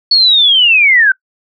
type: linear sweep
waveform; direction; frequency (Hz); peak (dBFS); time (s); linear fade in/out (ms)
sine; down; 4435 to 1510; -5; 0.11-1.12; 5
effects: noise-tail reverb RT60 0.1 s tail -23 dB re dry